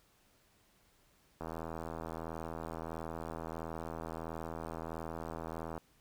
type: click train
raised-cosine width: 1 ms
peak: -27 dBFS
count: 357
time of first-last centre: 1.41-5.778 s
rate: 81.5 Hz
effects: pink hiss -69 dBFS RMS until 6 s